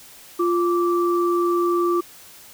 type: tone pair together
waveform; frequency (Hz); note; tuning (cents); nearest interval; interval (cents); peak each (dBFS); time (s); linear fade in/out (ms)
sine; 348.5 / 1167; F4 / D6; -4 / -11; octave + major sixth; 2093; -18 / -23; 0.39-2.01; 10
effects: white hiss -45 dBFS RMS until 2.53 s